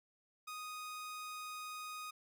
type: tone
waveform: sawtooth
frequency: 1244.5 Hz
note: D#6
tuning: in tune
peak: -40 dBFS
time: 0.47-2.11 s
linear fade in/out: 10 ms
effects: none